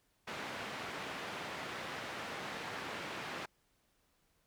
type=band-pass noise; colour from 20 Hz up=white; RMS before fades=-43 dBFS; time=0.27-3.46 s; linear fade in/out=10 ms; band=120 to 2100 Hz; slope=12 dB/octave; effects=pink hiss -75 dBFS RMS until 4.46 s